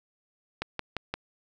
click train, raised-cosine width 0.3 ms, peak -14 dBFS, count 4, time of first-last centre 0.62-1.14 s, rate 5.77 Hz, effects none

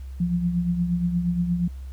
sine tone with tremolo, 174.61 Hz, F3, in tune, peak -18 dBFS, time 0.2-1.68 s, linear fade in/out 5 ms, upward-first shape triangle, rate 8.5 Hz, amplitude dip 60%, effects added 66 Hz sine -33 dBFS peak until 1.92 s + pink hiss -58 dBFS RMS until 1.92 s

